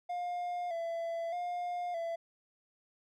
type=tone with vibrato; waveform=triangle; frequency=689 Hz; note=F5; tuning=24 cents flat; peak=-32 dBFS; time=0.09-2.16 s; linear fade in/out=10 ms; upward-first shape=square; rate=0.81 Hz; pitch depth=49 cents each way; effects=none